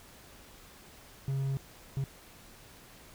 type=tone bursts at uneven times; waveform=triangle; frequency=135.9 Hz; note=C#3; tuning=34 cents flat; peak=-27 dBFS; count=2; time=1.28-1.57 / 1.97-2.04 s; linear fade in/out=0 ms; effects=pink hiss -54 dBFS RMS until 3.14 s